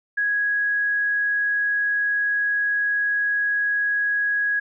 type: tone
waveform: sine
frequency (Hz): 1661.2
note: G#6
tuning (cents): 0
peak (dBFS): -19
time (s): 0.17-4.6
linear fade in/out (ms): 10
effects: none